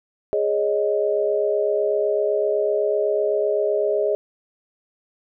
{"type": "chord", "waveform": "sine", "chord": "Ab suspended fourth", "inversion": "none", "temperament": "equal", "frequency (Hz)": [415.3, 554.4, 622.3], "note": ["Ab4", "Db5", "Eb5"], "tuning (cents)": [0, 0, 0], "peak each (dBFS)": [-21, -25, -22], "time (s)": [0.33, 4.15], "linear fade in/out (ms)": 0, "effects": []}